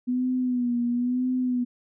sine tone with vibrato, 246.9 Hz, B3, in tune, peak -22 dBFS, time 0.07-1.65 s, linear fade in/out 20 ms, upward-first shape sine, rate 1 Hz, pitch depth 54 cents each way, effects none

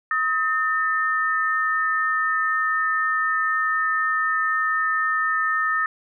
sine tone pair together, 1269.5 / 1801 Hz, D#6 / A6, +34 / +40 cents, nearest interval tritone, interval 606 cents, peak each -22 dBFS, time 0.11-5.86 s, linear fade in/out 2 ms, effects none

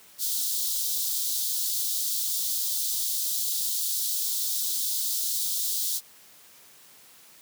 white high-pass noise, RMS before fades -28 dBFS, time 0.18-6.01 s, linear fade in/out 50 ms, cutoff 3500 Hz, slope 48 dB/octave, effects white hiss -53 dBFS RMS until 7.41 s + high-pass 100 Hz 12 dB/octave

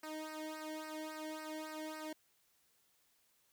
sawtooth tone with flanger, 311.1 Hz, D#4, in tune, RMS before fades -45 dBFS, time 0.03-2.13 s, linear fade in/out 5 ms, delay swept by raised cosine 0.29 to 0.8 ms, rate 3.6 Hz, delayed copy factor -1, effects white hiss -74 dBFS RMS until 3.52 s

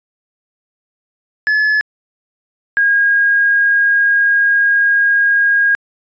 triangle / sine tone pair in turn, 1715 / 1630.9 Hz, A6 / G#6, -45 / -32 cents, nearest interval minor second, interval 87 cents, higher first, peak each -9 dBFS, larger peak neither, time 1.47-1.81 / 2.77-5.75 s, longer second, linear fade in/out 0 ms, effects resampled to 16000 Hz

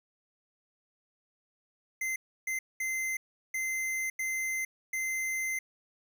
square tone bursts at uneven times, 2072 Hz, C7, 17 cents flat, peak -31 dBFS, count 6, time 2.01-2.16 / 2.47-2.59 / 2.8-3.17 / 3.54-4.1 / 4.19-4.65 / 4.93-5.59 s, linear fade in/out 5 ms, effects none

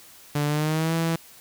sawtooth tone with pitch glide, 146.83 to 164.81 Hz, D3 to E3, 0 to 0 cents, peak -18 dBFS, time 0.35-1.16 s, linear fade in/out 5 ms, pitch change +200 cents, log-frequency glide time 0.46-0.94 s, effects white hiss -49 dBFS RMS until 1.4 s

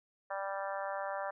harmonic tone, 196 Hz, G3, in tune, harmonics 3 / 4 / 5 / 6 / 7 / 8 / 9, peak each -39 / -41 / -43 / -45 / -46 / -47 / -48 dBFS, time 0.3-1.31 s, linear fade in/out 10 ms, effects none

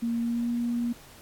sine tone with pitch glide, 233.1 to 237.7 Hz, A#3 to A#3, 0 to +34 cents, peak -25 dBFS, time 0.02-0.93 s, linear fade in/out 10 ms, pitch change +34 cents, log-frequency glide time 0.18-0.5 s, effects pink hiss -51 dBFS RMS until 1.21 s + AAC 64 kbps

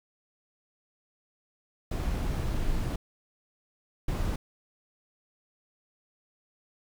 brown noise bursts at uneven times, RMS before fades -29 dBFS, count 2, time 1.91-2.96 / 4.08-4.36 s, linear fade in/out 5 ms, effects none

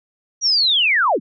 sine linear sweep, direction down, 5830 to 146.83 Hz, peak -13 dBFS, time 0.41-1.2 s, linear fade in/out 50 ms, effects none

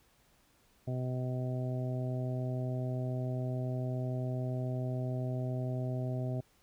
harmonic tone, 127.1 Hz, C3, 50 cents flat, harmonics 1 / 2 / 3 / 4 / 5 / 6, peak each -33 / -41 / -44 / -50 / -42 / -53 dBFS, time 0.87-6.41 s, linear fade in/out 10 ms, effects pink hiss -68 dBFS RMS until 6.62 s

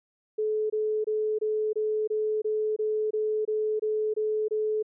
sine tone bursts, 430.1 Hz, A4, 39 cents flat, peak -24 dBFS, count 13, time 0.38-4.828 s, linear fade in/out 10 ms, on 320 ms, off 24 ms, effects none

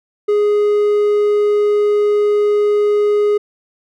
triangle tone, 415.3 Hz, G#4, in tune, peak -9 dBFS, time 0.28-3.38 s, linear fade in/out 10 ms, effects none

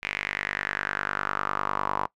sawtooth tone with band-pass filter sweep, 49.91 Hz, G1, 32 cents sharp, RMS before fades -30 dBFS, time 0.02-2.07 s, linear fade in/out 20 ms, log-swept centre 2300 to 990 Hz, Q 4.4, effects noise-tail reverb RT60 0.1 s tail -21 dB re dry

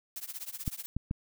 blue noise with tremolo, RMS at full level -37 dBFS, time 0.16-0.86 s, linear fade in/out 0 ms, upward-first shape triangle, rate 16 Hz, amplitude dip 100%
clicks, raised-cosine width 5 ms, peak -19 dBFS, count 3, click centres 0.678 / 0.966 / 1.111 s
effects none

